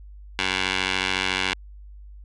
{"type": "tone with band-pass filter", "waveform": "15% pulse", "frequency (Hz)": 93.9, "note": "F#2", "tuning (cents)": 26, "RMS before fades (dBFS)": -25, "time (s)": [0.39, 1.54], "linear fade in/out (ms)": 0, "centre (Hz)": 2700, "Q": 1.5, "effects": ["added 50 Hz sine -40 dBFS peak until 2.24 s", "resampled to 24000 Hz"]}